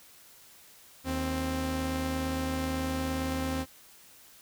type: tone pair together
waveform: sawtooth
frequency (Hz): 77.78 / 262.7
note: D#2 / C4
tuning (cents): 0 / +7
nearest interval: octave + major sixth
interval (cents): 2107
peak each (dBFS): -30 / -27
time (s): 1.04-3.66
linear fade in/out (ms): 50
effects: white hiss -55 dBFS RMS until 4.41 s